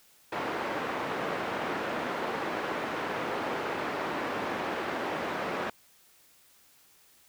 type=band-pass noise; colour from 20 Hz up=pink; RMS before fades=-33 dBFS; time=0.32-5.7 s; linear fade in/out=5 ms; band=320 to 1800 Hz; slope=12 dB/octave; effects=white hiss -61 dBFS RMS until 7.28 s

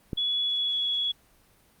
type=click; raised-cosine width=3 ms; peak=-17 dBFS; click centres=0.132 s
type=tone with pitch glide; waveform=sine; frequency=3392 to 3367 Hz; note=G#7 to G#7; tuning=+36 to +23 cents; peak=-24 dBFS; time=0.17-1.12 s; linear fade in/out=10 ms; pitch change=-13 cents; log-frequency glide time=0.45-0.91 s
effects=pink hiss -61 dBFS RMS until 1.8 s + Opus 32 kbps

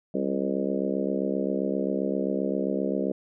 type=harmonic tone with a mistuned harmonic; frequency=67.6 Hz; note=C#2; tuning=43 cents flat; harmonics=3 / 4 / 5 / 6 / 7 / 8 / 9; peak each=-30 / -31 / -32 / -33 / -33 / -34 / -35 dBFS; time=0.14-3.12 s; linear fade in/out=5 ms; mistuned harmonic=3; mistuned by=-65 cents; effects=none

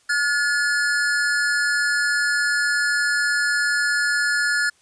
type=tone pair together; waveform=square; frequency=1434 / 1717.4 Hz; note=F6 / A6; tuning=+45 / -42 cents; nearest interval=minor third; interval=313 cents; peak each=-22 dBFS; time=0.09-4.7 s; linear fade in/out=10 ms; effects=white hiss -59 dBFS RMS until 4.81 s + resampled to 22050 Hz

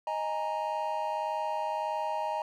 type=chord; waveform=triangle; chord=D# suspended fourth; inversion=none; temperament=equal; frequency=622.3 / 830.6 / 932.3 Hz; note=D#5 / G#5 / A#5; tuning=0 / 0 / 0 cents; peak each=-33 / -33 / -31 dBFS; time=0.07-2.42 s; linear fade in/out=2 ms; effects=none

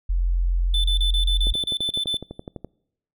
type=tone; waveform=sine; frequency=43.62 Hz; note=F1; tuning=1 cent flat; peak=-18 dBFS; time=0.09-1.53 s; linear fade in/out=10 ms
type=tone bursts; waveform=triangle; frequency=3520 Hz; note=A7; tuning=in tune; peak=-20 dBFS; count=11; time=0.74-2.17 s; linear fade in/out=2 ms; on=100 ms; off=33 ms
type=click train; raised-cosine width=2 ms; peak=-20 dBFS; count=15; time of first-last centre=1.47-2.646 s; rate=11.9 Hz
effects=noise-tail reverb RT60 0.8 s tail -25 dB re dry

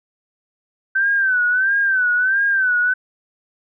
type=tone with vibrato; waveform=sine; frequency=1537 Hz; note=G6; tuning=35 cents flat; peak=-14 dBFS; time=0.95-2.94 s; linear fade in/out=10 ms; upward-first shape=sine; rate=1.5 Hz; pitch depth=97 cents each way; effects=none

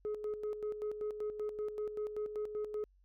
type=tone with tremolo; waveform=sine; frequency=422.8 Hz; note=G#4; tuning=31 cents sharp; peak=-32 dBFS; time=0.05-2.84 s; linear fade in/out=0 ms; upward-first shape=square; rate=5.2 Hz; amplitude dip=65%; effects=tanh soft clip ceiling -33 dBFS + added 47 Hz sine -64 dBFS peak until 3.04 s

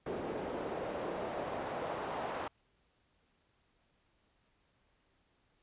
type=noise with band-pass filter sweep; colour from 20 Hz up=pink; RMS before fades=-39 dBFS; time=0.06-2.48 s; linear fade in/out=5 ms; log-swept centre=430 to 760 Hz; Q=1.4; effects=pink hiss -74 dBFS RMS until 5.62 s + resampled to 8000 Hz

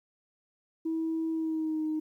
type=tone with pitch glide; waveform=sine; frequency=323.6 to 310.6 Hz; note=E4 to D#4; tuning=-32 to -3 cents; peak=-27 dBFS; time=0.85-2 s; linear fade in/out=10 ms; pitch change=-71 cents; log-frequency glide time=1.31-1.84 s; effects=tanh soft clip ceiling -24 dBFS + 11-bit

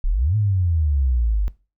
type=exponential two-way sweep; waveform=sine; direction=up then down; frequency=30.87 to 109.5 to 48.06 Hz; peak=-16 dBFS; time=0.04-1.48 s; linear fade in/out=0 ms; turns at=0.36 s; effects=noise-tail reverb RT60 0.3 s tail -20 dB re dry

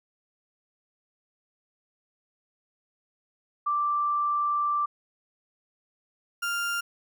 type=tone pair in turn; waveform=sine / 35% pulse; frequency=1174.7 / 1397 Hz; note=D6 / F6; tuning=0 / 0 cents; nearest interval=minor third; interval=300 cents; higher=second; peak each=-23 / -25 dBFS; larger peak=first; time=3.66-4.86 / 6.42-6.81 s; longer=first; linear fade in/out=10 ms; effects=none

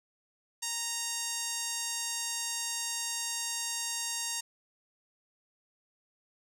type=tone with band-pass filter; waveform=sawtooth; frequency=930 Hz; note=A#5; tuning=4 cents flat; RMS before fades=-35 dBFS; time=0.62-4.41 s; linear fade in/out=10 ms; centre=7300 Hz; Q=1.7; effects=none

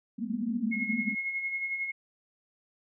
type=band-pass noise; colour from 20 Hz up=white; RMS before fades=-32 dBFS; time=0.18-1.15 s; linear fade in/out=10 ms; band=210 to 240 Hz; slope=96 dB/octave
type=tone with tremolo; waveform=sine; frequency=2165 Hz; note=C#7; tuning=41 cents flat; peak=-28 dBFS; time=0.71-1.92 s; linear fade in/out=20 ms; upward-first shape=sine; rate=11 Hz; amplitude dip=50%
effects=none

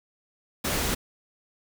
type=noise; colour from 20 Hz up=pink; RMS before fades=-27 dBFS; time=0.64-0.95 s; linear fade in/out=10 ms; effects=none

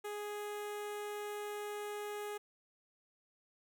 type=tone with notch filter; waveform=sawtooth; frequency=415.3 Hz; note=G#4; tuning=in tune; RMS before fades=-42 dBFS; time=0.04-2.38 s; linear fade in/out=10 ms; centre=4700 Hz; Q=1.7; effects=none

